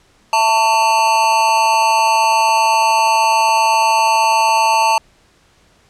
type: tone with amplitude modulation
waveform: square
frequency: 894 Hz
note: A5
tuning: 27 cents sharp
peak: -8 dBFS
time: 0.33-4.98 s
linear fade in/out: 2 ms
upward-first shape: sine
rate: 233 Hz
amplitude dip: 75%
effects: pink hiss -53 dBFS RMS until 5.89 s + low-pass 8000 Hz 12 dB/octave